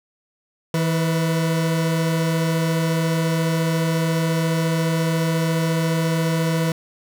40% pulse tone pair together, 162 / 500.3 Hz, E3 / B4, -30 / +22 cents, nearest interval octave + minor sixth, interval 1952 cents, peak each -18 / -26 dBFS, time 0.74-6.72 s, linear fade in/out 2 ms, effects none

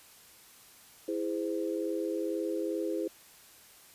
sine chord, E augmented, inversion none, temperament just, 329.6 / 412 / 515 Hz, E4 / G#4 / B#4, 0 / -14 / -28 cents, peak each -33 / -35 / -36 dBFS, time 1.08-3.08 s, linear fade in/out 5 ms, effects white hiss -56 dBFS RMS until 3.94 s + resampled to 32000 Hz

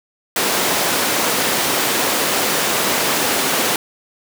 pink high-pass noise, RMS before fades -18 dBFS, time 0.36-3.76 s, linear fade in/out 2 ms, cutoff 300 Hz, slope 12 dB/octave, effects none

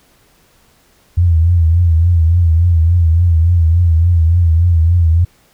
sine tone with vibrato, 84.2 Hz, E2, 37 cents sharp, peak -7 dBFS, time 1.17-5.25 s, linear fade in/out 10 ms, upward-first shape triangle, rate 3.5 Hz, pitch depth 100 cents each way, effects pink hiss -52 dBFS RMS until 5.53 s

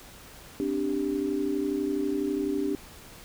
sine chord, C suspended second, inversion none, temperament equal, 261.6 / 293.7 / 392 Hz, C4 / D4 / G4, 0 / 0 / 0 cents, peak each -33 / -28 / -30 dBFS, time 0.6-2.75 s, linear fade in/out 0 ms, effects pink hiss -48 dBFS RMS until 3.24 s

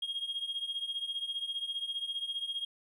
triangle tone with tremolo, 3256 Hz, G#7, 35 cents flat, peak -27 dBFS, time 0.02-2.65 s, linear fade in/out 5 ms, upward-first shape triangle, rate 15 Hz, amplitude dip 90%, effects tanh soft clip ceiling -29 dBFS

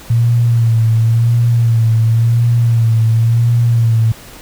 sine tone with vibrato, 115.4 Hz, A#2, 17 cents flat, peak -8 dBFS, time 0.1-4.12 s, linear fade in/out 5 ms, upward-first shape sine, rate 0.94 Hz, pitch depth 47 cents each way, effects pink hiss -36 dBFS RMS until 4.41 s

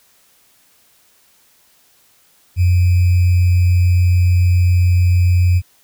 sine tone with sample-and-hold, 89.3 Hz, F2, 39 cents sharp, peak -9 dBFS, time 2.56-5.62 s, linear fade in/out 50 ms, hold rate 2450 Hz, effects white hiss -54 dBFS RMS until 5.83 s

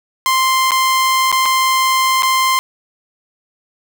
sawtooth tone with dropouts, 1046.5 Hz, C6, in tune, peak -8 dBFS, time 0.26-2.59 s, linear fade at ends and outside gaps 0 ms, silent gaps 0.708-0.718 / 1.317-1.326 / 1.456-1.459 / 2.223-2.231 s, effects none

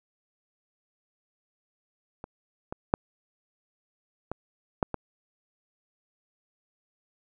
clicks, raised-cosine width 1 ms, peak -24 / -20 / -6 / -18 / -9 / -16 dBFS, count 6, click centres 2.241 / 2.725 / 2.939 / 4.316 / 4.828 / 4.943 s, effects none

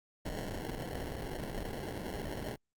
pink noise with sample-and-hold, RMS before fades -39 dBFS, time 0.25-2.56 s, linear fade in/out 10 ms, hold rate 1225 Hz, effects Opus 48 kbps

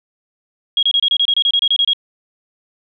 sine tone bursts, 3291 Hz, G#7, 16 cents flat, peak -11 dBFS, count 14, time 0.77-1.933 s, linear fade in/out 2 ms, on 58 ms, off 27 ms, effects none

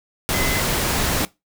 sine tone in noise, 2039 Hz, C7, 45 cents flat, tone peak -25 dBFS, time 0.34-0.6 s, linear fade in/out 0 ms, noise pink, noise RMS -21 dBFS, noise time 0.29-1.25 s, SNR -7 dB, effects noise-tail reverb RT60 0.2 s tail -20 dB re dry

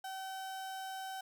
35% pulse tone, 765 Hz, G5, 42 cents flat, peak -39 dBFS, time 0.04-1.21 s, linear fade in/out 5 ms, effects none

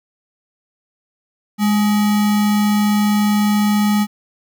sine tone with sample-and-hold, 207.7 Hz, G#3, in tune, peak -12 dBFS, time 1.58-4.07 s, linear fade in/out 50 ms, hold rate 1050 Hz, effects none

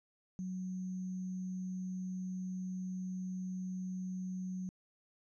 sine tone with sample-and-hold, 185 Hz, F#3, in tune, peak -37 dBFS, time 0.39-4.69 s, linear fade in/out 0 ms, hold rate 6300 Hz, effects resampled to 24000 Hz

